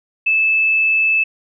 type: tone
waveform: sine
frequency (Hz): 2621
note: E7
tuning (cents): -11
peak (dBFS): -12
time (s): 0.26-1.24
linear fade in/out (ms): 10
effects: none